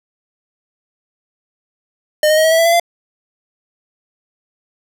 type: tone with pitch steps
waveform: square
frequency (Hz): 609 / 619.6 / 630.5 / 641.5 / 652.7 / 664.1 / 675.7 / 687.5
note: D#5 / D#5 / D#5 / E5 / E5 / E5 / E5 / F5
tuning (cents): -37 / -7 / +23 / -47 / -17 / +13 / +43 / -27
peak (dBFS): -10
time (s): 2.23-2.798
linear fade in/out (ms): 2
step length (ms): 71
effects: none